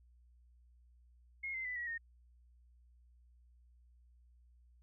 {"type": "tone with pitch steps", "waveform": "sine", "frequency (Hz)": [2154, 2072, 1993.6, 1917.9, 1845.1], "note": ["C7", "C7", "B6", "A#6", "A#6"], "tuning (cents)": [50, -17, 16, 49, -18], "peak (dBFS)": -38, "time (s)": [1.43, 1.98], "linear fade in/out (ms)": 10, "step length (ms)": 110, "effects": ["added 60 Hz sine -62 dBFS peak until 4.82 s"]}